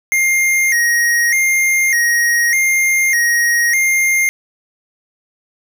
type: tone with vibrato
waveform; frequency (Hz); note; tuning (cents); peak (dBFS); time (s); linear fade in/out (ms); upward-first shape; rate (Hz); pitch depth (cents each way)
square; 1996; B6; +18; -12; 0.12-4.29; 0; square; 0.83; 100
effects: none